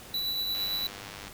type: tone with tremolo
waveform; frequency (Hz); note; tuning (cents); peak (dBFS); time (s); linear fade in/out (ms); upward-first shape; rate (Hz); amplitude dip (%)
square; 3951; B7; 0; -28; 0.14-0.87; 2; triangle; 8.7; 30
type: click train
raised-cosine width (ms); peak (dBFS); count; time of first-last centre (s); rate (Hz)
0.2; -24; 74; 0.55-1.28; 100
effects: pink hiss -47 dBFS RMS until 1.33 s